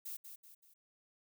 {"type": "noise with echo", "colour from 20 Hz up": "violet", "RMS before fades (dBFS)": -44, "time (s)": [0.05, 0.17], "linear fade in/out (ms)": 10, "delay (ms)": 190, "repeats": 3, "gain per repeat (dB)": -7, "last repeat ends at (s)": 0.74, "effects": []}